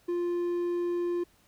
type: tone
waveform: triangle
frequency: 349.2 Hz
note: F4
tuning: in tune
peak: -25 dBFS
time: 0.08-1.24 s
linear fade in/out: 10 ms
effects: pink hiss -64 dBFS RMS until 1.47 s